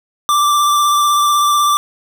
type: tone with vibrato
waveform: square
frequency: 1174.7 Hz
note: D6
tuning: in tune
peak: -11 dBFS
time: 0.29-1.77 s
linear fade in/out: 0 ms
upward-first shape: triangle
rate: 16 Hz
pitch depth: 22 cents each way
effects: none